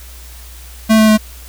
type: tone with pitch steps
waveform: square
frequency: 220 / 217.7 / 215.5 Hz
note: A3 / A3 / A3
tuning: 0 / -18 / -36 cents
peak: -7 dBFS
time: 0.89-1.178 s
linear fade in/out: 20 ms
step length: 96 ms
effects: added 60 Hz sine -33 dBFS peak until 1.48 s + white hiss -39 dBFS RMS until 1.48 s